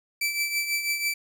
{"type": "tone with tremolo", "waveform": "sawtooth", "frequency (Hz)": 2324, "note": "D7", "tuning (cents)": -19, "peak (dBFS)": -19, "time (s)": [0.21, 1.14], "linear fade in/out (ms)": 5, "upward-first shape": "triangle", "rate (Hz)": 6.1, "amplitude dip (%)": 65, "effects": []}